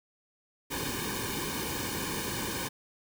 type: noise with comb filter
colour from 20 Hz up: pink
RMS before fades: -34 dBFS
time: 0.7-2.69 s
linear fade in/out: 20 ms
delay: 1.5 ms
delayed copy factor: -1
effects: none